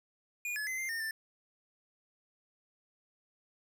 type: tone with pitch steps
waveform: square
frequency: 2439 / 1708 / 2050 / 2096 / 1825 / 1777 Hz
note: D#7 / G#6 / C7 / C7 / A#6 / A6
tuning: -35 / +48 / -36 / +2 / -37 / +17 cents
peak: -35 dBFS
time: 0.45-1.11 s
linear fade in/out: 2 ms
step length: 110 ms
effects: none